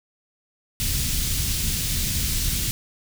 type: band-stop noise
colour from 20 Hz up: pink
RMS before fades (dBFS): -24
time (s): 0.8-2.71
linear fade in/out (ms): 0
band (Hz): 150 to 3600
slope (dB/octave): 12
effects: none